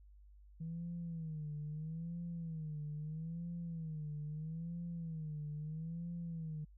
sine tone with vibrato, 160 Hz, D#3, 49 cents sharp, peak -39 dBFS, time 0.6-6.65 s, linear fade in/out 10 ms, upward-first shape sine, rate 0.77 Hz, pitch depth 120 cents each way, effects tanh soft clip ceiling -36 dBFS + added 50 Hz sine -57 dBFS peak until 6.77 s

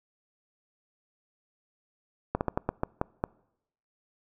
slowing click train, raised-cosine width 1 ms, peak -12 dBFS, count 8, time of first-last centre 2.35-3.239 s, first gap 59 ms, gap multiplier 1.25, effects noise-tail reverb RT60 0.8 s tail -25 dB re dry

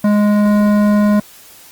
triangle tone with hard clipping, 207.7 Hz, G#3, in tune, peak -11 dBFS, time 0.04-1.2 s, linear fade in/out 5 ms, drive 17 dB, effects white hiss -41 dBFS RMS until 1.71 s + Opus 24 kbps

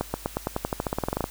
accelerating click train, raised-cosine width 1 ms, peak -11 dBFS, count 18, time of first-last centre 0.01-1.241 s, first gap 130 ms, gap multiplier 0.92, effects added 50 Hz sine -45 dBFS peak until 1.3 s + white hiss -44 dBFS RMS until 1.3 s

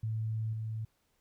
sine tone with level steps, 110.4 Hz, A2, 6 cents sharp, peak -31 / -34 dBFS, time 0.03-0.85 s, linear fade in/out 5 ms, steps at 0.53 s, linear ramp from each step 2 ms, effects pink hiss -75 dBFS RMS until 1.2 s

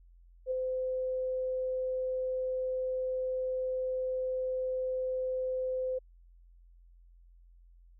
sine tone with ADSR envelope, 514 Hz, C5, 31 cents flat, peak -27 dBFS, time 0.46-5.99 s, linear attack 52 ms, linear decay 6 ms, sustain -3 dB, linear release 12 ms, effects added 43 Hz sine -55 dBFS peak until 7.99 s

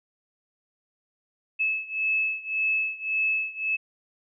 sine beating tone pair, 2600 / 2601.8 Hz, E7 / E7, -24 / -23 cents, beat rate 1.8 Hz, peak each -26 / -28 dBFS, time 1.59-3.77 s, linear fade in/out 20 ms, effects none

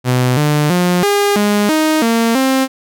sawtooth tone with pitch steps, 126 / 149.1 / 178.2 / 406.2 / 206.5 / 312 / 229.4 / 264.6 Hz, B2 / D3 / F3 / G#4 / G#3 / D#4 / A#3 / C4, +35 / +27 / +35 / -38 / -10 / +5 / -28 / +20 cents, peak -7 dBFS, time 0.04-2.68 s, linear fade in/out 50 ms, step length 330 ms, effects none

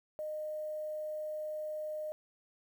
sine tone with quantisation, 613 Hz, D#5, 26 cents flat, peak -36 dBFS, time 0.19-2.12 s, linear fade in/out 0 ms, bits 10, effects none

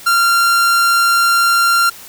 45% pulse tone, 1382 Hz, F6, 19 cents flat, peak -10 dBFS, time 0.06-1.9 s, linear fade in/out 10 ms, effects white hiss -36 dBFS RMS until 2.08 s

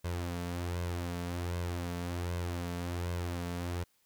sawtooth tone with flanger, 87.31 Hz, F2, in tune, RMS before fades -36 dBFS, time 0.04-3.84 s, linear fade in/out 10 ms, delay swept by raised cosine 1.9 to 4.5 ms, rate 1.3 Hz, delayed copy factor +0.5, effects white hiss -72 dBFS RMS until 4.05 s

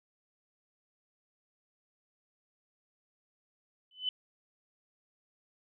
sine tone with exponential growth, 3015 Hz, F#7, 32 cents sharp, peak -26 dBFS, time 3.91-4.09 s, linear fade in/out 2 ms, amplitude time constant 39 ms, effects none

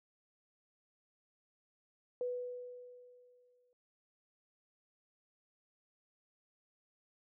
sine tone with exponential decay, 493.9 Hz, B4, in tune, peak -33 dBFS, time 2.21-3.73 s, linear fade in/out 1 ms, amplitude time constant 330 ms, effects none

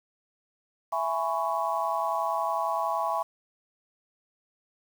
sine chord, C# minor seventh, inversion first, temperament just, 665.2 / 831.5 / 997.9 / 1108.7 Hz, E5 / G#5 / B5 / C#6, +16 / +2 / +18 / 0 cents, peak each -31 dBFS, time 0.92-3.23 s, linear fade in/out 10 ms, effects 8-bit

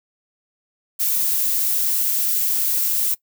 violet noise, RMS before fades -20 dBFS, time 0.99-3.15 s, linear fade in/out 20 ms, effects noise-tail reverb RT60 0.1 s tail -21 dB re dry

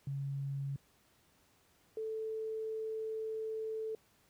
sine tone pair in turn, 138.6 / 440 Hz, C#3 / A4, 0 / 0 cents, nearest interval octave + minor sixth, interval 2000 cents, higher second, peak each -35 / -36 dBFS, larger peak first, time 0.07-0.76 / 1.97-3.95 s, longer second, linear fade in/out 2 ms, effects pink hiss -69 dBFS RMS until 4.29 s + high-pass 60 Hz 12 dB/octave

